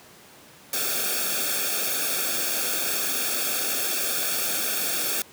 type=noise with comb filter; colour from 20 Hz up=white; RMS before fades=-26 dBFS; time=0.73-5.22 s; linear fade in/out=2 ms; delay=1 ms; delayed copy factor=-0.85; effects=pink hiss -49 dBFS RMS until 5.32 s + high-pass 150 Hz 12 dB/octave